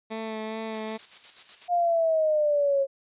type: tone with vibrato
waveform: 15% pulse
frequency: 220 Hz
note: A3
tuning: in tune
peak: -25 dBFS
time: 0.1-0.98 s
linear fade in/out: 20 ms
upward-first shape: sine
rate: 2.4 Hz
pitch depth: 18 cents each way
type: noise with tremolo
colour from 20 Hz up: blue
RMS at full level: -39 dBFS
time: 0.74-1.68 s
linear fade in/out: 0 ms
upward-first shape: square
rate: 8 Hz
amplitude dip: 55%
type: exponential sweep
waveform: sine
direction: down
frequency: 711 to 542 Hz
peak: -20 dBFS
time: 1.68-2.87 s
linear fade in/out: 50 ms
effects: resampled to 8000 Hz